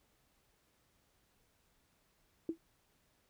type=tone with exponential decay; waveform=sine; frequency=328 Hz; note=E4; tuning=9 cents flat; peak=-29 dBFS; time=2.49-2.58 s; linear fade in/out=2 ms; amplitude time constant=18 ms; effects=pink hiss -74 dBFS RMS until 3.29 s